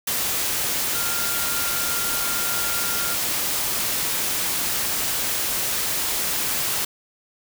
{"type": "tone in noise", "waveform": "sine", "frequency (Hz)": 1396.9, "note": "F6", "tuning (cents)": 0, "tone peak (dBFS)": -31, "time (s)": [0.95, 3.15], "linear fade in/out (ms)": 5, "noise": "white", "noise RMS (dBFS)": -24, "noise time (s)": [0.07, 6.85], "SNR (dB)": -10, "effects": []}